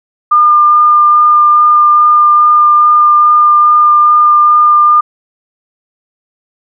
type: tone with vibrato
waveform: sine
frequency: 1204 Hz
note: D6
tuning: 43 cents sharp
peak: -3 dBFS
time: 0.31-5.01 s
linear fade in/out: 10 ms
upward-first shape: sine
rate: 2.4 Hz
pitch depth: 8 cents each way
effects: none